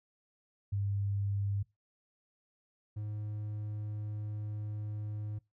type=tone pair in turn; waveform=sine / triangle; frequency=100 / 105.56 Hz; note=G2 / G#2; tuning=+35 / +29 cents; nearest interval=minor second; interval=94 cents; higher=second; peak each=-30 / -34 dBFS; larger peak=first; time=0.72-1.63 / 2.96-5.39 s; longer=second; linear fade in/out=10 ms; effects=noise-tail reverb RT60 0.2 s tail -21 dB re dry